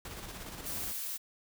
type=noise with tremolo; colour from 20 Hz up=pink; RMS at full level=-43 dBFS; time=0.05-0.92 s; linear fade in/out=2 ms; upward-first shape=square; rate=17 Hz; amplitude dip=35%
type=noise; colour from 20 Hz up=blue; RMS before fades=-38 dBFS; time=0.65-1.18 s; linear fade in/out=20 ms
effects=none